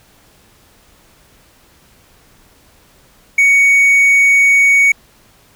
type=tone; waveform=triangle; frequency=2235 Hz; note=C#7; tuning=14 cents sharp; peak=-5 dBFS; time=3.38-4.92 s; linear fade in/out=5 ms; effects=pink hiss -49 dBFS RMS until 5.55 s